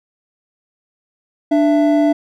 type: tone pair together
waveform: triangle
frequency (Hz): 295.4 / 666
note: D4 / E5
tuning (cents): +10 / +18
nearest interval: octave + major second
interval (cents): 1408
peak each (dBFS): -10 / -14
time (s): 1.51-2.13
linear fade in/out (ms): 10
effects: none